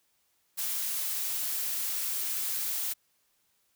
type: noise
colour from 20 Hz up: blue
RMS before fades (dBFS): -32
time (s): 0.57-2.94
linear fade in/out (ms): 20
effects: white hiss -72 dBFS RMS until 3.75 s